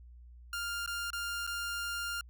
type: tone with dropouts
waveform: sawtooth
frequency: 1401 Hz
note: F6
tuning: 5 cents sharp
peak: -31 dBFS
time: 0.53-2.21 s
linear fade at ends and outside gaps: 2 ms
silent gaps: 0.862-0.875 / 1.104-1.131 / 1.467-1.474 s
effects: added 60 Hz sine -50 dBFS peak until 2.29 s